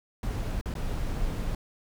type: noise with dropouts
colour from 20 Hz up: brown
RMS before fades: -30 dBFS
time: 0.23-1.55 s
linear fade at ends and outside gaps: 2 ms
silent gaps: 0.612-0.657 / 0.74-0.752 s
effects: none